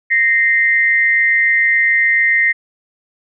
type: tone pair together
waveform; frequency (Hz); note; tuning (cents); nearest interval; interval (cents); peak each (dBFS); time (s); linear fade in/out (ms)
sine; 1852 / 2079; A#6 / C7; -12 / -12; major second; 200; -13; 0.1-2.53; 20
effects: none